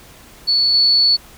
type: tone with level steps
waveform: sine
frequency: 4435 Hz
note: C#8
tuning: in tune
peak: -12 / -10 dBFS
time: 0.47-1.17 s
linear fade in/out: 20 ms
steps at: 0.74 s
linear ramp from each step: 2 ms
effects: pink hiss -43 dBFS RMS until 1.37 s